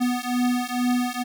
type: beating tone pair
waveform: square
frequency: 245.9 / 248.1 Hz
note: B3 / B3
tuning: -7 / +8 cents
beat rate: 2.2 Hz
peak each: -25 dBFS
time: 0-1.24 s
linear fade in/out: 20 ms
effects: none